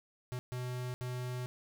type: tone bursts at uneven times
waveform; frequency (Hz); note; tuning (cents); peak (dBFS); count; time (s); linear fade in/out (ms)
square; 125.1; B2; +23; -37; 3; 0.32-0.39 / 0.52-0.94 / 1.01-1.46; 0
effects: none